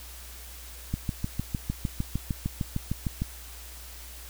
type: click train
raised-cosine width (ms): 5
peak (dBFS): -15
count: 16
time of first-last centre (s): 0.94-3.22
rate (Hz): 6.58
effects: added 60 Hz sine -44 dBFS peak until 4.29 s + white hiss -46 dBFS RMS until 4.29 s